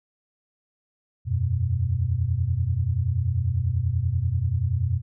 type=chord; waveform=sine; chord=E suspended second; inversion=none; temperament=just; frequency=82.41 / 92.71 / 123.61 Hz; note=E2 / F#2 / B2; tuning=0 / +4 / +2 cents; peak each=-28 / -24 / -25 dBFS; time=1.25-5.02 s; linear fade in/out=50 ms; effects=none